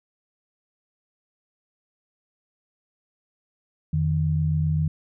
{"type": "tone pair together", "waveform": "sine", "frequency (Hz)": [86.6, 154.3], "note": ["F2", "D#3"], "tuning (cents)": [-14, -14], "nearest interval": "minor seventh", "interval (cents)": 1000, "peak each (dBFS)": [-25, -21], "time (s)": [3.93, 4.88], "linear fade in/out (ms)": 5, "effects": []}